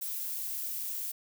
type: noise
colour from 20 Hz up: violet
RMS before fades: -36 dBFS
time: 0.01-1.12 s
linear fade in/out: 10 ms
effects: none